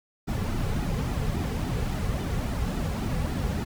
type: noise with flanger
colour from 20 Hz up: brown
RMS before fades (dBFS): -28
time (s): 0.27-3.65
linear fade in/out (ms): 20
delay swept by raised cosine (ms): 1.8 to 3.3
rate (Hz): 3.6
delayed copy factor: -0.6
effects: none